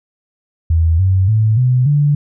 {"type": "tone with pitch steps", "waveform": "sine", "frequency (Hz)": [81.8, 94.51, 109.19, 126.15, 145.75], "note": ["E2", "F#2", "A2", "B2", "D3"], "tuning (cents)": [-13, 37, -13, 37, -13], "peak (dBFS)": -9, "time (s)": [0.7, 2.15], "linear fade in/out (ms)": 5, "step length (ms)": 290, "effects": []}